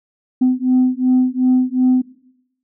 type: beating tone pair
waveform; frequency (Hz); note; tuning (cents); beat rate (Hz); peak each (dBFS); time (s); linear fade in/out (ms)
sine; 253.4 / 256.1; B3 / C4; +45 / -37; 2.7; -14; 0.41-2.02; 10
effects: noise-tail reverb RT60 0.8 s tail -18 dB re dry + tanh soft clip ceiling -7 dBFS